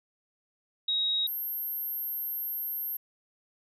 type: tone pair in turn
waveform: sine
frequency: 3794 / 12761 Hz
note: A#7 / G9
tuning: +30 / +30 cents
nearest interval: octave + major sixth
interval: 2100 cents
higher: second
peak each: -25 / -31 dBFS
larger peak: first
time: 0.88-1.27 / 1.27-2.97 s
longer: second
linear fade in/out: 5 ms
effects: none